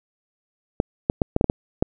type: clicks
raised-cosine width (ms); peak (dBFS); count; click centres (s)
2; -4; 8; 0.801 / 1.099 / 1.218 / 1.364 / 1.411 / 1.443 / 1.499 / 1.825
effects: none